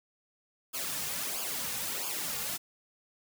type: noise with flanger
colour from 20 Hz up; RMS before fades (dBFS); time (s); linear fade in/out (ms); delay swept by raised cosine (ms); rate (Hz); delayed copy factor
white; -35; 0.73-2.58; 20; 0.51 to 3.11; 1.5; -0.75
effects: none